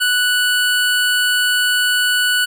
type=tone; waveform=25% pulse; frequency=1480 Hz; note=F#6; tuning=in tune; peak=-10 dBFS; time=0-2.46 s; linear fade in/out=20 ms; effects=none